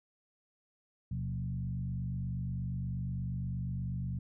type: tone with frequency modulation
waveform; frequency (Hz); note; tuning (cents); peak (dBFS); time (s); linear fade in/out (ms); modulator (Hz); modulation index
sine; 124.6; B2; +16; -33; 1.11-4.19; 5; 48.4; 1.1
effects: none